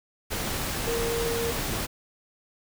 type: tone in noise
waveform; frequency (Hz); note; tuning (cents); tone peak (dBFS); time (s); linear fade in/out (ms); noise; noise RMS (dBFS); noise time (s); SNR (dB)
sine; 464.8; A#4; -5; -27; 0.86-1.52; 20; pink; -30; 0.3-1.87; 0
effects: none